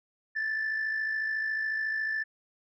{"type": "tone pair together", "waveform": "sine", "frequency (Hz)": [1706, 1760], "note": ["G#6", "A6"], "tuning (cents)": [46, 0], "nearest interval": "minor second", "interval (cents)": 54, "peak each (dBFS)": [-36, -27], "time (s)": [0.35, 2.24], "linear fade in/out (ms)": 20, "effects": ["tanh soft clip ceiling -25 dBFS"]}